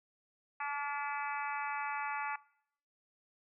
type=harmonic tone with a mistuned harmonic; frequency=287.9 Hz; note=D4; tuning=34 cents flat; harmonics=3 / 4 / 5 / 6 / 7 / 8 / 9; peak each=-39 / -41 / -43 / -45 / -46 / -47 / -48 dBFS; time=0.6-2.36 s; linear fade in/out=5 ms; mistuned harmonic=5; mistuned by=-24 cents; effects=noise-tail reverb RT60 0.7 s tail -22 dB re dry